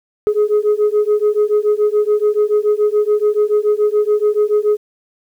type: beating tone pair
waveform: sine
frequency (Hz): 416.8 / 423.8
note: G#4 / G#4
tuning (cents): +6 / +35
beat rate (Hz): 7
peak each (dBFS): -13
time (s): 0.27-4.77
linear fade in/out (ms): 0
effects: tanh soft clip ceiling -8 dBFS + 8-bit